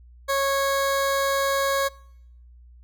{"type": "tone", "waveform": "20% pulse", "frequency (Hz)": 550, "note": "C#5", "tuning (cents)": -14, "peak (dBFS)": -16, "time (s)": [0.28, 1.89], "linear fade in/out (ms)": 20, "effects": ["noise-tail reverb RT60 0.8 s tail -25 dB re dry", "added 60 Hz sine -46 dBFS peak until 2.83 s"]}